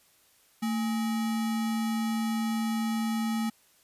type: tone with sample-and-hold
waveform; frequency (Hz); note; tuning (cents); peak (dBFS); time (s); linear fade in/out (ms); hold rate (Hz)
sine; 223.8; A3; +30; -26; 0.62-3.5; 10; 1050
effects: white hiss -63 dBFS RMS until 3.83 s + resampled to 32000 Hz